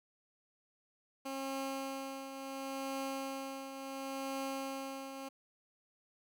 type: tone with tremolo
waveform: 15% pulse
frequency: 270 Hz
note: C#4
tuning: 45 cents flat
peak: -30 dBFS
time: 1.25-5.29 s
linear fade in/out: 10 ms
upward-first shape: triangle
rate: 0.71 Hz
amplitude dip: 60%
effects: none